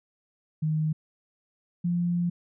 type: tone pair in turn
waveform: sine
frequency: 155.56 / 174.14 Hz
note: D#3 / F3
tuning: 0 / -5 cents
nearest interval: major second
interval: 195 cents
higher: second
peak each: -23 dBFS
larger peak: neither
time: 0.62-0.93 / 1.84-2.3 s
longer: second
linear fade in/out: 10 ms
effects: none